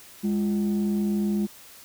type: tone pair together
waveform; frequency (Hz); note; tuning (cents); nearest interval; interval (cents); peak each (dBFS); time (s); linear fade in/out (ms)
sine; 205.7 / 345.9; G#3 / F4; -16 / -17; major sixth; 899; -21 / -29; 0.23-1.47; 20
effects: tanh soft clip ceiling -18 dBFS + white hiss -48 dBFS RMS until 1.84 s